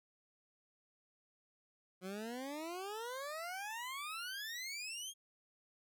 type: exponential sweep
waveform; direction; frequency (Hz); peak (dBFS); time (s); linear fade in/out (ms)
20% pulse; up; 179.8 to 3301; -37; 2.01-5.14; 50
effects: none